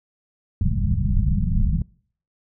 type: low-pass noise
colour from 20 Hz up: pink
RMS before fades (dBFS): -20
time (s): 0.61-1.82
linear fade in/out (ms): 2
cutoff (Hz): 210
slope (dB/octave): 96
effects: noise-tail reverb RT60 0.5 s tail -22 dB re dry